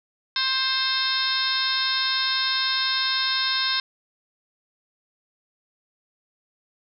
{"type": "harmonic tone", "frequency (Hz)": 526, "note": "C5", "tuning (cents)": 9, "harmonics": [2, 3, 4, 5, 6, 7, 8, 9, 10], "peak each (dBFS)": [-31, -29, -34, -34, -37, -26, -28, -38, -28], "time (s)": [0.36, 3.8], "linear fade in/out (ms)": 2, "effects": []}